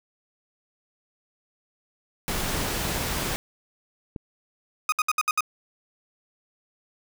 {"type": "noise", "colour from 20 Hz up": "pink", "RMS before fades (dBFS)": -28, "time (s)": [2.28, 3.36], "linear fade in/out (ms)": 0}
{"type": "clicks", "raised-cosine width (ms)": 3, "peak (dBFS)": -21, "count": 2, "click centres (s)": [2.436, 4.162]}
{"type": "tone bursts", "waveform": "30% pulse", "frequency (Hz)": 1244.5, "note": "D#6", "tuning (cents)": 0, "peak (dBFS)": -17, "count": 6, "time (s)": [4.89, 5.407], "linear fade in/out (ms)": 2, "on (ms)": 32, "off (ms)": 65}
{"effects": []}